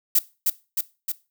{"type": "noise with echo", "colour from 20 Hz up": "violet", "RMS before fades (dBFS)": -17, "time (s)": [0.15, 0.19], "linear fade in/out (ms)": 5, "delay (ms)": 310, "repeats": 3, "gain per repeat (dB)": -3, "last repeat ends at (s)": 1.12, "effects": ["noise-tail reverb RT60 0.3 s tail -19 dB re dry"]}